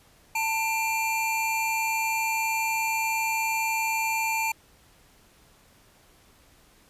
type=tone pair together; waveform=square; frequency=891 / 2379 Hz; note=A5 / D7; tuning=+22 / +22 cents; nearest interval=octave + perfect fourth; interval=1700 cents; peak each=-28 dBFS; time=0.35-4.52 s; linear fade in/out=5 ms; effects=pink hiss -58 dBFS RMS until 6.89 s + resampled to 32000 Hz